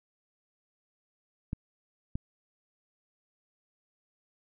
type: clicks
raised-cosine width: 5 ms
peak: -20 dBFS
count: 2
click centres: 1.531 / 2.155 s
effects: none